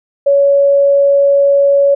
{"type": "tone", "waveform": "sine", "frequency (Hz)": 561, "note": "C#5", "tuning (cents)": 21, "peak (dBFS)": -6, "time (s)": [0.26, 1.95], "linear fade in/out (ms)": 10, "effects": []}